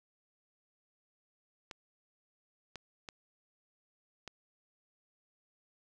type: clicks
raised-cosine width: 0.2 ms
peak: -26 dBFS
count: 4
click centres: 1.712 / 2.757 / 3.088 / 4.277 s
effects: none